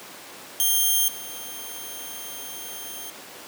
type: tone with level steps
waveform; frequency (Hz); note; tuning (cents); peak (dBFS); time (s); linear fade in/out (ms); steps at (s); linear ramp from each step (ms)
5% pulse; 3185; G7; +27; -10 / -26; 0.6-3.1; 0; 1.08; 2
effects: pink hiss -41 dBFS RMS until 3.47 s + high-pass 300 Hz 12 dB/octave